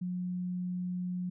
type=tone; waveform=sine; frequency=180.2 Hz; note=F#3; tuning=45 cents flat; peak=-32 dBFS; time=0.01-1.3 s; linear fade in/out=10 ms; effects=none